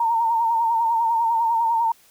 sine tone with vibrato, 918 Hz, A#5, 27 cents flat, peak -17 dBFS, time 0-1.92 s, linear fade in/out 5 ms, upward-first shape sine, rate 10 Hz, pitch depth 50 cents each way, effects white hiss -55 dBFS RMS until 2.1 s

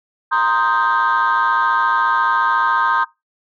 sine chord, C minor seventh, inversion third, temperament equal, 932.3 / 1046.5 / 1244.5 / 1568 Hz, Bb5 / C6 / Eb6 / G6, 0 / 0 / 0 / 0 cents, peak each -18 dBFS, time 0.31-3.05 s, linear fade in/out 20 ms, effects noise-tail reverb RT60 0.2 s tail -20 dB re dry + tanh soft clip ceiling -8 dBFS

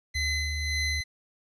25% pulse tone with tremolo, 2035 Hz, C7, 49 cents flat, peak -23 dBFS, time 0.14-1.04 s, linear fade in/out 20 ms, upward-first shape sine, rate 1.8 Hz, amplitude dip 50%
sine tone with pitch glide, 75.7 to 76.36 Hz, D#2 to D#2, -47 to -32 cents, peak -30 dBFS, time 0.15-1.01 s, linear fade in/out 5 ms, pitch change +15 cents, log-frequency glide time 0.25-0.39 s
effects resampled to 22050 Hz + 10-bit

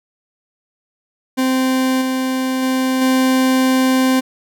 40% pulse tone with level steps, 260 Hz, C4, 11 cents flat, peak -13 / -16 / -14 / -11 dBFS, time 1.37-4.21 s, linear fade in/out 20 ms, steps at 2.01 / 2.62 / 3.01 s, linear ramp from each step 10 ms, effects none

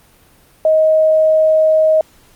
sine tone, 629 Hz, D#5, 19 cents sharp, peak -8 dBFS, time 0.65-2.01 s, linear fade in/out 2 ms, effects pink hiss -49 dBFS RMS until 2.35 s + Opus 32 kbps

